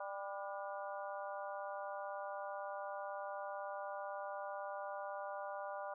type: harmonic tone with a mistuned harmonic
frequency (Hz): 198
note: G3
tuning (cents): +18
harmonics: 3 / 4 / 5 / 6 / 7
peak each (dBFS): -45 / -47 / -49 / -51 / -52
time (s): 0-5.94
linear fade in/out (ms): 5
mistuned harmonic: 7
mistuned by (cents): +62
effects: none